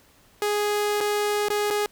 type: tone with dropouts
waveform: sawtooth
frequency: 415.3 Hz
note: G#4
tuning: in tune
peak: -18 dBFS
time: 0.42-1.86 s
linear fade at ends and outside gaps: 1 ms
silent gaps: 1.005-1.01 / 1.485-1.502 / 1.703-1.707 s
effects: pink hiss -57 dBFS RMS until 1.91 s